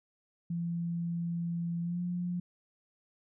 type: tone with pitch glide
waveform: sine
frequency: 170.1 to 176.81 Hz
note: F3 to F3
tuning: -45 to +22 cents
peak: -31 dBFS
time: 0.5-2.4 s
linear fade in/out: 5 ms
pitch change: +67 cents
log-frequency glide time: 1.82-2.01 s
effects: none